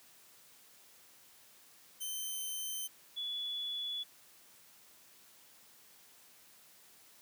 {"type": "tone pair in turn", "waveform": ["5% pulse", "sine"], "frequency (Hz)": [3086, 3421], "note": ["G7", "A7"], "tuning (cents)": [-28, -49], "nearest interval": "major second", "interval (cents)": 179, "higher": "second", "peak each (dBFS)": [-29, -36], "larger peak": "first", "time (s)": [[2, 2.88], [3.16, 4.04]], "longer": "neither", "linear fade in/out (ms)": 20, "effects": ["white hiss -61 dBFS RMS until 7.21 s", "high-pass 100 Hz 12 dB/octave"]}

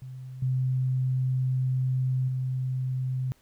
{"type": "tone with level steps", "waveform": "sine", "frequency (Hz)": 129.2, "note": "C3", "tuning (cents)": -21, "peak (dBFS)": [-37, -23, -26], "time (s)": [0.02, 3.32], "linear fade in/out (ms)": 0, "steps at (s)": [0.42, 2.28], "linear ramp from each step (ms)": 5, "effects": ["pink hiss -64 dBFS RMS until 3.41 s"]}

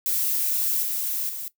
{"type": "noise with level steps", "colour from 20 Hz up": "violet", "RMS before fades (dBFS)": [-24, -27, -33], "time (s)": [0.06, 1.48], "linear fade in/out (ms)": 0, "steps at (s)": [0.83, 1.29], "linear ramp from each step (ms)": 2, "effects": ["noise-tail reverb RT60 0.1 s tail -17 dB re dry"]}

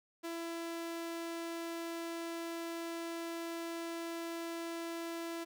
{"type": "tone", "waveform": "sawtooth", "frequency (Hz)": 334.6, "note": "E4", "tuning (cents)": 26, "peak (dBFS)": -35, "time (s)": [0.23, 5.45], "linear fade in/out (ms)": 20, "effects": []}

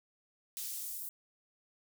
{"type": "noise with high-pass filter sweep", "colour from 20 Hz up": "white", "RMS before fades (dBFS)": -41, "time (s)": [0.57, 1.09], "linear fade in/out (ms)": 0, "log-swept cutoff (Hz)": [3700, 11000], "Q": 0.7, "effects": []}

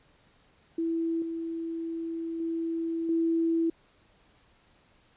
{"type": "tone with level steps", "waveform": "sine", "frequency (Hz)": 330, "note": "E4", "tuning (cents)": 2, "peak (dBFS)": [-26, -31, -28, -23], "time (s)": [0.78, 3.7], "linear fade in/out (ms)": 5, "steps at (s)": [1.22, 2.4, 3.09], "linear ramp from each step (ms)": 2, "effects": ["pink hiss -63 dBFS RMS until 5.16 s", "resampled to 8000 Hz"]}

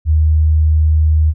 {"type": "tone", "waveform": "sine", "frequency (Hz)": 77.78, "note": "D#2", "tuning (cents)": 0, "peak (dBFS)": -8, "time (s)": [0.05, 1.34], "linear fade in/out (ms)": 50, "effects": []}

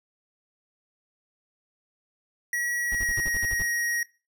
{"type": "tone with pitch glide", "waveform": "square", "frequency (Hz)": [1919, 1889.3], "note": ["A#6", "A#6"], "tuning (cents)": [50, 23], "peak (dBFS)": -26, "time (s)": [2.53, 4.03], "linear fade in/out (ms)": 2, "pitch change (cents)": -27, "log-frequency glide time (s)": [2.83, 3.2]}
{"type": "noise bursts", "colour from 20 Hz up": "brown", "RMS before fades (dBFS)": -32, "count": 9, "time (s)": [2.92, 3.62], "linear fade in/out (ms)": 0, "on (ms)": 28, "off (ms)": 56}
{"effects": ["noise-tail reverb RT60 0.3 s tail -19 dB re dry"]}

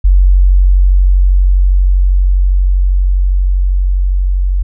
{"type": "tone with level ramp", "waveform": "sine", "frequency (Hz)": 46.25, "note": "F#1", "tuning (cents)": 0, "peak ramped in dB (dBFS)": [-3, -9], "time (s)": [0.04, 4.63], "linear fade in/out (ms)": 10, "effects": []}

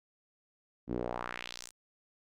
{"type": "tone with band-pass filter sweep", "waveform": "sawtooth", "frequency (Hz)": 60.4, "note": "B1", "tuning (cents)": -38, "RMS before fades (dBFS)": -39, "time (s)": [0.87, 1.72], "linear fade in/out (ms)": 50, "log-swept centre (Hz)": [250, 9100], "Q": 2, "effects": []}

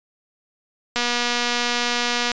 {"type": "click train", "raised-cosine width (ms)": 0.2, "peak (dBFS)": -5, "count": 328, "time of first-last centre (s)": [0.96, 2.317], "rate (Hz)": 241, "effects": ["resampled to 16000 Hz"]}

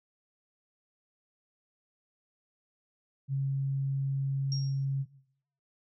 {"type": "tone", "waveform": "sine", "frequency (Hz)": 136.7, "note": "C#3", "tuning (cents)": -24, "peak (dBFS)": -27, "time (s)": [3.28, 5.06], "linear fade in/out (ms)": 50}
{"type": "tone with exponential decay", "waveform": "sine", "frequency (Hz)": 5580, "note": "F8", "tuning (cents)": -2, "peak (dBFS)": -33, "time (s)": [4.52, 4.85], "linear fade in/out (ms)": 1, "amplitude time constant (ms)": 71}
{"effects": ["noise-tail reverb RT60 0.7 s tail -18 dB re dry"]}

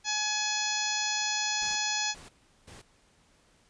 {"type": "harmonic tone", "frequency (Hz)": 845, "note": "G#5", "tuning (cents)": 30, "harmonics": [1, 2, 3, 4, 5, 6, 7, 8], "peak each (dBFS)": [-36, -36, -36, -36, -36, -36, -36, -36], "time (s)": [0.04, 2.15], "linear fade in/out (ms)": 50}
{"type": "noise bursts", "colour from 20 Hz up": "pink", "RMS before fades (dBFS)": -49, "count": 3, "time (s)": [1.61, 2.82], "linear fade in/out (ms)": 10, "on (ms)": 150, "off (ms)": 380}
{"effects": ["pink hiss -64 dBFS RMS until 3.69 s", "resampled to 22050 Hz"]}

